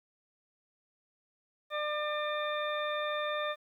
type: harmonic tone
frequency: 599 Hz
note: D5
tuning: 34 cents sharp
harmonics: 1 / 2 / 3 / 4 / 6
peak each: -34 / -36 / -39 / -44 / -41 dBFS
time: 1.7-3.56 s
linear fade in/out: 50 ms
effects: 11-bit